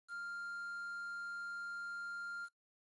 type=tone with quantisation; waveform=triangle; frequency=1396.9 Hz; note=F6; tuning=in tune; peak=-40 dBFS; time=0.08-2.49 s; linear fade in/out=50 ms; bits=10; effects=noise-tail reverb RT60 0.1 s tail -20 dB re dry + resampled to 24000 Hz